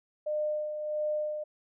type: tone with tremolo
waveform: sine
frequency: 605 Hz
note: D#5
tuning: 49 cents flat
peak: -27 dBFS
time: 0.26-1.44 s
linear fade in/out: 10 ms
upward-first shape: sine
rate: 1.5 Hz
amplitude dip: 50%
effects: none